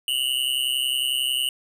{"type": "tone with amplitude modulation", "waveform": "square", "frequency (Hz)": 2908, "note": "F#7", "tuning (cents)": -31, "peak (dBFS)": -18, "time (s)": [0.08, 1.49], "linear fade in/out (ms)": 2, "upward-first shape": "sine", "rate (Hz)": 131, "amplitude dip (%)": 100, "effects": []}